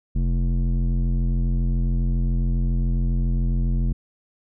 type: tone with low-pass filter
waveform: square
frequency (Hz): 43.65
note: F1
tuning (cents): 0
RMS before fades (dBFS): -21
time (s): 0.15-3.93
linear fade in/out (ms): 10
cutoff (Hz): 200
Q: 1.7
effects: none